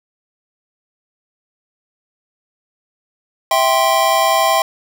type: chord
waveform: square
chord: C major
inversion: first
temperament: just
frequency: 654.1 / 784.9 / 1046.5 Hz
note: E5 / G5 / C6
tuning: -14 / +2 / 0 cents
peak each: -17 dBFS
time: 3.51-4.62 s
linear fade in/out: 2 ms
effects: none